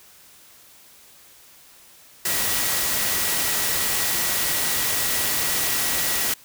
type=tone in noise; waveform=sine; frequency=1925 Hz; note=B6; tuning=45 cents flat; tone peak=-34 dBFS; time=2.25-6.34 s; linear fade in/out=5 ms; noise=white; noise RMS=-23 dBFS; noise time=2.25-6.34 s; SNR=-14 dB; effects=white hiss -50 dBFS RMS until 6.44 s